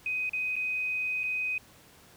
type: tone with dropouts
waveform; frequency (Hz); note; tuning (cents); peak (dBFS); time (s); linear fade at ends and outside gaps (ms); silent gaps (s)
sine; 2508; D#7; +13; -28; 0.06-1.58; 2; 0.294-0.333 / 0.557-0.564 / 1.234-1.238
effects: pink hiss -56 dBFS RMS until 2.16 s + high-pass 60 Hz 12 dB/octave